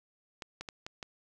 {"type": "clicks", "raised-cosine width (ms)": 0.2, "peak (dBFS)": -23, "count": 5, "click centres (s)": [0.422, 0.61, 0.688, 0.865, 1.028], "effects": []}